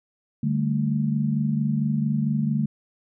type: chord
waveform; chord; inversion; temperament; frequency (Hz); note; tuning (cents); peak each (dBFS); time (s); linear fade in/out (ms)
sine; D suspended fourth; none; just; 146.83 / 195.78 / 220.2; D3 / G3 / A3; 0 / -2 / +2; -24 / -28 / -24; 0.43-2.66; 5
effects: none